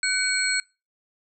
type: tone cluster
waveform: sine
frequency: 1508 / 2248 / 4277 / 8000 Hz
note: F#6 / C#7 / C8 / B8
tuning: +32 / +24 / +37 / +21 cents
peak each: -27 dBFS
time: 0.03-0.6 s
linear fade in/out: 2 ms
effects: noise-tail reverb RT60 0.3 s tail -25 dB re dry